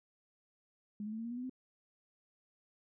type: tone with pitch steps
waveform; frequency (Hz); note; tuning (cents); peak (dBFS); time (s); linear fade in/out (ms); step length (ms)
sine; 207.7 / 214.2 / 220.8 / 227.7 / 234.8 / 242.1 / 249.6 / 257.3; G#3 / A3 / A3 / A#3 / A#3 / B3 / B3 / C4; 0 / -46 / +6 / -40 / +13 / -34 / +19 / -29; -38; 1-1.496; 2; 62
effects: none